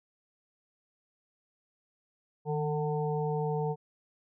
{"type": "harmonic tone with a mistuned harmonic", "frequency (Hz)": 149.6, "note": "D3", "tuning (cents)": 32, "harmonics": [1, 3, 5, 6], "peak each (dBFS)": [-31, -32, -38, -39], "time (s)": [2.45, 3.76], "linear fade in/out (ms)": 50, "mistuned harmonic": 1, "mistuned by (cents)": 50, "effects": []}